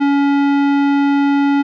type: tone with tanh clipping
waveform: sine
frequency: 281.9 Hz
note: C#4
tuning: 29 cents sharp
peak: -13 dBFS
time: 0-1.63 s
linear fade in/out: 20 ms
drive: 17 dB
effects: none